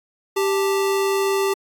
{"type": "tone pair together", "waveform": "square", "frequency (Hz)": [392, 879.5], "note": ["G4", "A5"], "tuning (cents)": [0, -1], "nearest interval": "octave + major second", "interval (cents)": 1399, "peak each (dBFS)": [-19, -28], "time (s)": [0.36, 1.54], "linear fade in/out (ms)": 10, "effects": ["AAC 64 kbps"]}